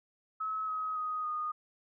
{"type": "tone with pitch steps", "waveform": "sine", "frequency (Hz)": [1288, 1268.8, 1249.9, 1231.3], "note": ["E6", "D#6", "D#6", "D#6"], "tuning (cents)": [-41, 33, 7, -18], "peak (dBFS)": -32, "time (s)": [0.4, 1.52], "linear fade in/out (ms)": 10, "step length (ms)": 280, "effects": []}